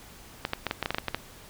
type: clicks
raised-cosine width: 0.3 ms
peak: -11 dBFS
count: 11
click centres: 0.451 / 0.534 / 0.667 / 0.711 / 0.827 / 0.859 / 0.906 / 0.946 / 0.984 / 1.083 / 1.146 s
effects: pink hiss -49 dBFS RMS until 1.49 s